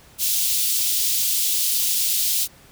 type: high-pass noise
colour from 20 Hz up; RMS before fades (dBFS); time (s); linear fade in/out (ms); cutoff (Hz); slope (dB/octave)
white; -21; 0.18-2.48; 50; 3100; 24
effects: pink hiss -50 dBFS RMS until 2.71 s